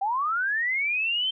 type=linear sweep; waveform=sine; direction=up; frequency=755 to 3136 Hz; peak=-23 dBFS; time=0.01-1.31 s; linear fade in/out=10 ms; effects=none